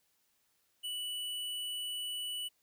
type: tone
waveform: square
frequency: 2960 Hz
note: F#7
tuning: in tune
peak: -37 dBFS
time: 0.83-2.49 s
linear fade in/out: 20 ms
effects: white hiss -75 dBFS RMS until 2.62 s